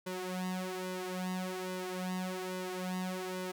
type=tone with flanger; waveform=sawtooth; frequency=184.2 Hz; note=F#3; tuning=7 cents flat; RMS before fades=-38 dBFS; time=0.06-3.52 s; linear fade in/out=10 ms; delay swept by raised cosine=2 to 4.4 ms; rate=1.2 Hz; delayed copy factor=+0.85; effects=none